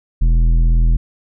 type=tone with tanh clipping; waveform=triangle; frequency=41.32 Hz; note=E1; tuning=5 cents sharp; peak=-11 dBFS; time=0.21-0.97 s; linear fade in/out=10 ms; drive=14 dB; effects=none